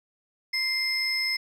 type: tone pair together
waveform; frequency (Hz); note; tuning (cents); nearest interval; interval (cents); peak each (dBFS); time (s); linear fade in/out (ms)
sine; 2093 / 5191; C7 / E8; 0 / -27; octave + major third; 1573; -25; 0.53-1.37; 10
effects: tanh soft clip ceiling -21 dBFS + 10-bit